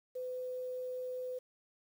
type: tone with quantisation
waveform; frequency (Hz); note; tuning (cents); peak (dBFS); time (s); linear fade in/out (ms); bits
sine; 505; B4; +39; -37; 0.15-1.39; 10; 10
effects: none